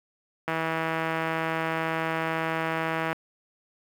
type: click train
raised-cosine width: 0.5 ms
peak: -13 dBFS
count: 430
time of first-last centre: 0.48-3.128 s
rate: 162 Hz
effects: high-pass 80 Hz 12 dB/octave + 7-bit